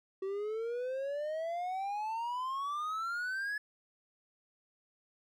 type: exponential sweep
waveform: triangle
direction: up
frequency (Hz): 380 to 1712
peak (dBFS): -32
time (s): 0.22-3.58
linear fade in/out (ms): 5
effects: none